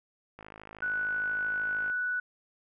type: click train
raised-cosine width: 0.5 ms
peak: -30 dBFS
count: 81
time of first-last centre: 0.39-1.899 s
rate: 53 Hz
type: tone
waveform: sine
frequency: 1480 Hz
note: F#6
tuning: in tune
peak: -28 dBFS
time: 0.82-2.2 s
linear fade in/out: 5 ms
effects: none